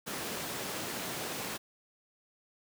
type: high-pass noise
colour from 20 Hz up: pink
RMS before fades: -38 dBFS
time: 0.06-1.58 s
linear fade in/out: 20 ms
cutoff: 180 Hz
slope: 12 dB/octave
effects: none